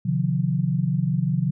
sine tone cluster, 132.8 / 153 / 178.4 Hz, C3 / D#3 / F3, +26 / -29 / +37 cents, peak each -24 dBFS, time 0.05-1.51 s, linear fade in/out 10 ms, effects none

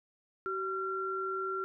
sine tone pair together, 380.8 / 1369 Hz, F#4 / F6, +50 / -35 cents, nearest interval octave + minor seventh, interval 2215 cents, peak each -36 / -34 dBFS, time 0.46-1.64 s, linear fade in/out 0 ms, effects none

